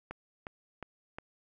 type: click train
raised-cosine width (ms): 0.5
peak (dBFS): -25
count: 4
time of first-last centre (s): 0.11-1.185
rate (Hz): 2.79
effects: none